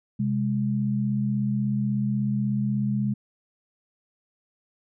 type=tone pair together; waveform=sine; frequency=130 / 206.4 Hz; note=C3 / G#3; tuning=-11 / -10 cents; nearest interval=minor sixth; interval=801 cents; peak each=-26 / -24 dBFS; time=0.19-3.14 s; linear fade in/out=10 ms; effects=none